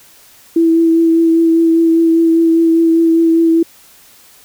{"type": "tone with vibrato", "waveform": "sine", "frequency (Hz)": 329.6, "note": "E4", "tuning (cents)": 0, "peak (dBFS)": -7, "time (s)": [0.56, 3.63], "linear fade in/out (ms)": 5, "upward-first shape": "triangle", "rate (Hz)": 5, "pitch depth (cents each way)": 19, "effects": ["white hiss -44 dBFS RMS until 4.44 s"]}